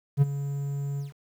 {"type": "tone with ADSR envelope", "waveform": "triangle", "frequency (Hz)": 141, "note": "C#3", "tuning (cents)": 30, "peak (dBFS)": -12, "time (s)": [0.17, 1.13], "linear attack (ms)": 48, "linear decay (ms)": 25, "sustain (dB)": -14, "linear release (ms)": 140, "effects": ["9-bit"]}